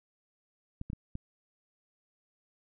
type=clicks; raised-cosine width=5 ms; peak=-25 dBFS; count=4; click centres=0.814 / 0.901 / 0.932 / 1.154 s; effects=none